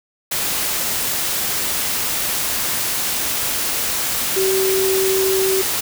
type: tone in noise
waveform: sine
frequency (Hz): 382.4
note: G4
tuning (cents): -43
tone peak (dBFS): -16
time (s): 4.36-5.62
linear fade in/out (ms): 10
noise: white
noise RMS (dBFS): -21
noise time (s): 0.31-5.81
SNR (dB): +2
effects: none